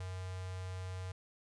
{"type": "tone with notch filter", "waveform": "square", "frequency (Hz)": 92.5, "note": "F#2", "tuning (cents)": 0, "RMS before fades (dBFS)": -42, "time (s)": [0, 1.12], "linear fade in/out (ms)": 5, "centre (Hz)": 270, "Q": 1.3, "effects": ["resampled to 22050 Hz"]}